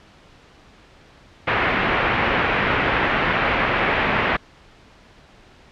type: low-pass noise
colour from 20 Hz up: white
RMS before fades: -20 dBFS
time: 1.47-4.37 s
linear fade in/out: 10 ms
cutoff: 2400 Hz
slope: 24 dB/octave
effects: pink hiss -49 dBFS RMS until 5.71 s + low-pass 4000 Hz 12 dB/octave